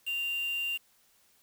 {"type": "tone with quantisation", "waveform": "sine", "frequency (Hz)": 2784, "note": "F7", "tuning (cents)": -6, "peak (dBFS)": -30, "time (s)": [0.06, 0.78], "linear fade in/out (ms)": 20, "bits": 7, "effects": ["white hiss -66 dBFS RMS until 1.42 s"]}